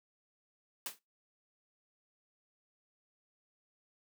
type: noise with exponential decay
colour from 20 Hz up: white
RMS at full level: -35 dBFS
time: 0.86-0.99 s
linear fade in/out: 2 ms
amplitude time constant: 28 ms
effects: noise-tail reverb RT60 0.2 s tail -19 dB re dry + high-pass 200 Hz 12 dB/octave